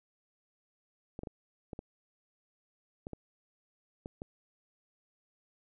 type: clicks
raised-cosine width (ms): 2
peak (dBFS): -27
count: 9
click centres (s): 1.191 / 1.234 / 1.272 / 1.732 / 1.791 / 3.069 / 3.133 / 4.059 / 4.219
effects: none